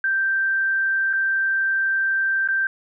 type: tone with dropouts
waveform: sine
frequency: 1568 Hz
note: G6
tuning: in tune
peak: -18 dBFS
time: 0.04-2.67 s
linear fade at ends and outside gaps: 2 ms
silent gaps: 1.13-1.134 / 2.476-2.486 s
effects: none